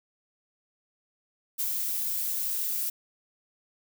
violet noise with ADSR envelope, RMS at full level -28 dBFS, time 1.58-2.9 s, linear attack 22 ms, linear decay 68 ms, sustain -2 dB, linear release 8 ms, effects none

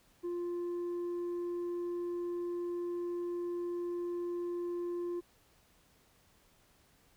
sine tone with tanh clipping, 349.2 Hz, F4, in tune, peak -35 dBFS, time 0.23-5.21 s, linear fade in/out 20 ms, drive 3 dB, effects pink hiss -67 dBFS RMS until 7.16 s

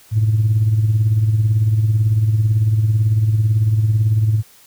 sine tone with tremolo, 108.6 Hz, A2, 22 cents flat, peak -8 dBFS, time 0.11-4.43 s, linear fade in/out 50 ms, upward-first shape triangle, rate 18 Hz, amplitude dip 65%, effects tanh soft clip ceiling -7 dBFS + white hiss -48 dBFS RMS until 4.66 s

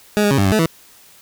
20% pulse tone with pitch steps, 209.1 / 205.6 / 137.4 / 98.9 / 95.3 / 216.3 / 163.6 Hz, G#3 / G#3 / C#3 / G2 / G2 / A3 / E3, +12 / -17 / -15 / +16 / -48 / -29 / -13 cents, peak -8 dBFS, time 0.17-0.66 s, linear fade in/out 0 ms, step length 70 ms, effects white hiss -47 dBFS RMS until 1.21 s

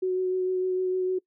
sine tone with vibrato, 370 Hz, F#4, in tune, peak -23 dBFS, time 0.02-1.19 s, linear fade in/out 10 ms, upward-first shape sine, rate 6.6 Hz, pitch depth 13 cents each way, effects noise-tail reverb RT60 0.1 s tail -23 dB re dry

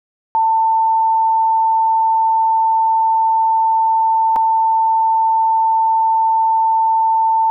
sine tone with dropouts, 893 Hz, A5, 25 cents sharp, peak -11 dBFS, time 0.35-7.5 s, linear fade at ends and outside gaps 0 ms, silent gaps 4.36-4.364 s, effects none

